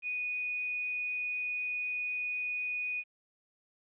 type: tone with quantisation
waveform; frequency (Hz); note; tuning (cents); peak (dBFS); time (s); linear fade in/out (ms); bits
sine; 2476; D#7; -9; -32; 0.02-3.04; 50; 10
effects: resampled to 8000 Hz